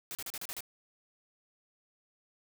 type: noise bursts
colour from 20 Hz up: white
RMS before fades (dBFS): -40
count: 7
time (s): 0.11-0.606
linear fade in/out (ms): 0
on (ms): 40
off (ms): 36
effects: none